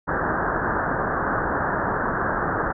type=low-pass noise; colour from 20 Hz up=white; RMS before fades=-24 dBFS; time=0.07-2.73 s; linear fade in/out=20 ms; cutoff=1700 Hz; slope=96 dB/octave; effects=none